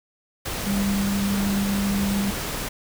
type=tone in noise; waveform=sine; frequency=199.4 Hz; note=G3; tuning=30 cents sharp; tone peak=-21 dBFS; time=0.66-2.31 s; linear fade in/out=10 ms; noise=pink; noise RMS=-29 dBFS; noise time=0.45-2.69 s; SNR=+5 dB; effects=none